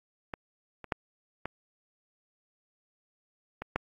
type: clicks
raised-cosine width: 0.5 ms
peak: -20 / -27 / -13 / -18 / -21 / -13 dBFS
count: 6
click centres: 0.338 / 0.843 / 0.922 / 1.456 / 3.62 / 3.76 s
effects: AAC 48 kbps